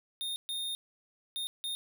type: tone bursts at uneven times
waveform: square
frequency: 3665 Hz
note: A#7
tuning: 30 cents flat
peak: -34 dBFS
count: 4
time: 0.21-0.36 / 0.49-0.75 / 1.36-1.47 / 1.64-1.75 s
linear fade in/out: 0 ms
effects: none